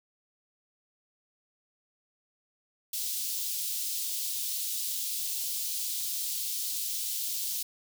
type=high-pass noise; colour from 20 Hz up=white; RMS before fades=-33 dBFS; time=2.93-7.63 s; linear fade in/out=5 ms; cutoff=3400 Hz; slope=24 dB/octave; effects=none